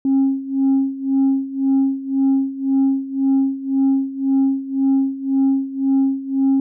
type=tone with tremolo; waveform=sine; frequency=270.3 Hz; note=C#4; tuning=44 cents flat; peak=-10 dBFS; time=0.05-6.6 s; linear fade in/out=2 ms; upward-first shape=sine; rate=1.9 Hz; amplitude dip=85%; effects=tanh soft clip ceiling -10 dBFS